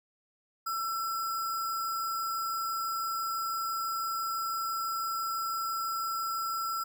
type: tone with sample-and-hold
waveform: sine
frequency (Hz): 1337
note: E6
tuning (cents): +24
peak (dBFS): -30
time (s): 0.66-6.84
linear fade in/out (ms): 10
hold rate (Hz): 6300
effects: none